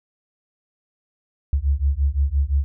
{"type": "beating tone pair", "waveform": "sine", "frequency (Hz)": [67.3, 73.1], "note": ["C2", "D2"], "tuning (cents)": [49, -7], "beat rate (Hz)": 5.8, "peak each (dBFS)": [-20, -20], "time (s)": [1.53, 2.64], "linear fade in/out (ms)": 0, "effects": []}